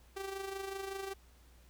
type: tone with amplitude modulation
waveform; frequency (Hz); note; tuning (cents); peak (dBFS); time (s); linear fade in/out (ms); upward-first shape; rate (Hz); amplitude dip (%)
sawtooth; 389.3; G4; -12; -33; 0.16-1.14; 10; sine; 25.3; 55
effects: added 60 Hz sine -59 dBFS peak until 1.69 s + pink hiss -66 dBFS RMS until 1.69 s